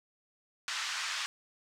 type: band-pass noise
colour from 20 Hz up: pink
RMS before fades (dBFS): -36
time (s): 0.68-1.26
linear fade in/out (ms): 0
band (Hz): 1200 to 6800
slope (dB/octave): 24
effects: none